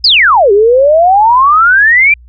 sine exponential two-way sweep, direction down then up, 5190 to 390 to 2402 Hz, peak -3 dBFS, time 0.04-2.14 s, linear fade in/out 5 ms, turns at 0.52 s, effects added 60 Hz sine -34 dBFS peak until 2.28 s

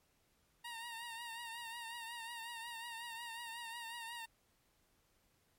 15% pulse tone with vibrato, 930 Hz, A#5, 4 cents flat, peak -38 dBFS, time 0.64-4.26 s, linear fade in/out 10 ms, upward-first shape triangle, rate 5.5 Hz, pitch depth 59 cents each way, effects pink hiss -75 dBFS RMS until 5.58 s + MP3 64 kbps

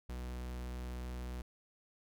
45% pulse tone, 61.74 Hz, B1, in tune, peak -40 dBFS, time 0.09-1.42 s, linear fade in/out 5 ms, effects none

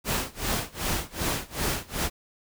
pink noise with tremolo, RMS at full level -26 dBFS, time 0.04-2.1 s, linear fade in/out 50 ms, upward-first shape sine, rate 2.6 Hz, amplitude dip 95%, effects none

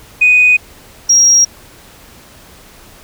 sine tone pair in turn, 2489 / 5633 Hz, D#7 / F8, 0 / +14 cents, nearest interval octave + major second, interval 1414 cents, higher second, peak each -4 dBFS, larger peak neither, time 0.21-0.57 / 1.09-1.45 s, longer neither, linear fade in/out 10 ms, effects tanh soft clip ceiling 0 dBFS + pink hiss -40 dBFS RMS until 3.03 s

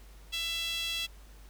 sawtooth tone with high-pass filter, 667 Hz, E5, 20 cents sharp, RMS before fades -34 dBFS, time 0.32-1.07 s, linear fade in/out 20 ms, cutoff 3100 Hz, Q 5.9, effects added 50 Hz sine -49 dBFS peak until 1.49 s + pink hiss -59 dBFS RMS until 1.49 s

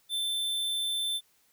square tone, 3543 Hz, A7, 11 cents sharp, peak -29 dBFS, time 0.09-1.21 s, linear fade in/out 50 ms, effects white hiss -67 dBFS RMS until 1.52 s

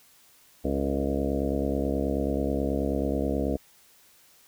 harmonic tone with a mistuned harmonic, 69.3 Hz, C#2, in tune, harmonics 1 / 2 / 3 / 4 / 5 / 6 / 7 / 8 / 9 / 10, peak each -31 / -38 / -32 / -30 / -35 / -36 / -33 / -37 / -35 / -42 dBFS, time 0.64-3.57 s, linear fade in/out 10 ms, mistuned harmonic 6, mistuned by +48 cents, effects white hiss -58 dBFS RMS until 4.47 s

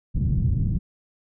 white low-pass noise, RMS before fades -22 dBFS, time 0.14-0.79 s, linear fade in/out 20 ms, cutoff 160 Hz, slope 24 dB/octave, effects none

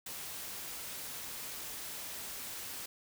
white noise, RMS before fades -43 dBFS, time 0.06-2.86 s, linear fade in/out 5 ms, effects none

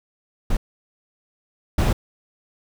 brown noise bursts at uneven times, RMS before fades -18 dBFS, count 2, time 0.5-0.57 / 1.78-1.93 s, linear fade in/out 5 ms, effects none

